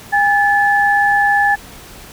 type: tone pair together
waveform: sine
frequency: 813 / 1730.7 Hz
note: G#5 / A6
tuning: -37 / -29 cents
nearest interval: octave + minor second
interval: 1308 cents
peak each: -13 dBFS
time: 0.12-1.56 s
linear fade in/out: 20 ms
effects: pink hiss -37 dBFS RMS until 2.12 s